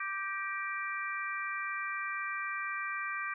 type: harmonic tone with a mistuned harmonic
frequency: 392 Hz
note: G4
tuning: in tune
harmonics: 3 / 4 / 5 / 6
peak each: -38 / -39 / -41 / -40 dBFS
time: 0-3.34 s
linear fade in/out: 5 ms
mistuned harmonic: 5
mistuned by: -41 cents
effects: none